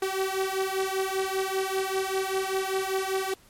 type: beating tone pair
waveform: sawtooth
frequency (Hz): 380.2 / 385.3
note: F#4 / G4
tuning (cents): +47 / -30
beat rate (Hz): 5.1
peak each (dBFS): -25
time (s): 0.02-3.34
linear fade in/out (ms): 5
effects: pink hiss -57 dBFS RMS until 3.49 s + MP3 64 kbps